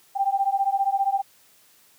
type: beating tone pair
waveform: sine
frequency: 780 / 795 Hz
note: G5 / G5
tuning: -9 / +24 cents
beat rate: 15 Hz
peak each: -23 / -23 dBFS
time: 0.15-1.22 s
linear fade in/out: 20 ms
effects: white hiss -57 dBFS RMS until 1.98 s + high-pass 80 Hz 12 dB/octave